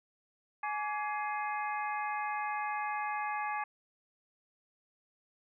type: harmonic tone with a mistuned harmonic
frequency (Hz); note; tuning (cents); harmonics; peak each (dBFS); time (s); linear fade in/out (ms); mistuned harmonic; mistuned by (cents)
420; G#4; +19; 2 / 3 / 4 / 5 / 6; -35 / -39 / -41 / -43 / -45; 0.63-3.64; 5; 3; -150
effects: none